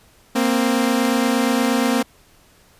sawtooth tone pair together, 233 / 261.5 Hz, A#3 / C4, -1 / -1 cents, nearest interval major second, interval 200 cents, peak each -15 dBFS, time 0.35-2.03 s, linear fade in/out 10 ms, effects pink hiss -53 dBFS RMS until 2.79 s + resampled to 32000 Hz

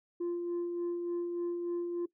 sine tone with tremolo, 347.1 Hz, F4, 11 cents flat, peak -28 dBFS, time 0.2-2.06 s, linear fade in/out 10 ms, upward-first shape sine, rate 3.4 Hz, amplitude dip 40%, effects noise-tail reverb RT60 0.1 s tail -19 dB re dry + tanh soft clip ceiling -30 dBFS

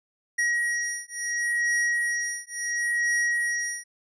square beating tone pair, 1900 / 1900.72 Hz, A#6 / A#6, +33 / +33 cents, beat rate 0.72 Hz, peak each -28 dBFS, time 0.38-3.84 s, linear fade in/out 10 ms, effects resampled to 22050 Hz

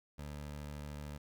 20% pulse tone, 73.42 Hz, D2, in tune, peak -38 dBFS, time 0.18-1.18 s, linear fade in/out 10 ms, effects 13-bit

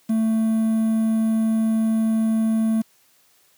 triangle tone with quantisation, 221.8 Hz, A3, 14 cents sharp, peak -15 dBFS, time 0.09-2.82 s, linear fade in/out 10 ms, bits 7, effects white hiss -59 dBFS RMS until 3.57 s + high-pass 100 Hz 12 dB/octave

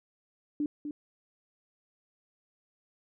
sine tone with echo, 295 Hz, D4, 8 cents sharp, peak -27 dBFS, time 0.6-0.66 s, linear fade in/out 2 ms, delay 250 ms, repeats 1, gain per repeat -7 dB, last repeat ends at 0.91 s, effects none

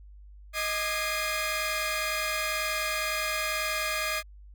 sawtooth tone cluster, 627 / 1204 / 1653 / 2090 / 2470 Hz, D#5 / D6 / G#6 / C7 / D#7, +13 / +43 / -9 / -2 / -13 cents, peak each -31 dBFS, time 0.53-4.23 s, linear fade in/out 50 ms, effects added 50 Hz sine -46 dBFS peak until 4.54 s

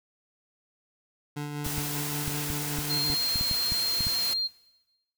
25% pulse tone with tremolo, 146.83 Hz, D3, in tune, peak -27 dBFS, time 1.36-3.15 s, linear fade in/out 10 ms, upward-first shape sine, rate 5.2 Hz, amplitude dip 35%
white noise, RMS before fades -34 dBFS, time 1.64-4.34 s, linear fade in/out 10 ms
clicks, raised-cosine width 5 ms, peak -21 dBFS, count 12, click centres 1.664 / 1.781 / 2.279 / 2.502 / 2.788 / 3.101 / 3.358 / 3.411 / 3.513 / 3.721 / 4.007 / 4.069 s
sine tone, 4202 Hz, C8, 7 cents sharp, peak -26 dBFS, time 2.89-4.48 s, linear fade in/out 20 ms
effects noise-tail reverb RT60 1.0 s tail -18 dB re dry

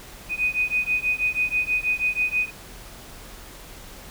sine beating tone pair, 2489 / 2495.2 Hz, D#7 / D#7, 0 / +4 cents, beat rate 6.2 Hz, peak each -24 dBFS, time 0.29-2.51 s, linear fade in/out 50 ms, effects added 41 Hz sine -46 dBFS peak until 4.1 s + pink hiss -43 dBFS RMS until 4.1 s

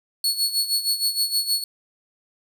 sawtooth tone with tremolo, 4393 Hz, C#8, 16 cents flat, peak -15 dBFS, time 0.24-1.64 s, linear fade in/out 2 ms, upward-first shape sine, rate 6.4 Hz, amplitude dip 75%, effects none

